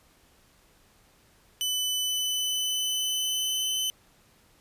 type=tone with pitch glide; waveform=sawtooth; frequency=3000 to 3038 Hz; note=F#7 to F#7; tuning=+23 to +45 cents; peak=-23 dBFS; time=1.61-3.9 s; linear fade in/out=0 ms; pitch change=+22 cents; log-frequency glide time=2.04-3.71 s; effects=pink hiss -61 dBFS RMS until 4.6 s + resampled to 32000 Hz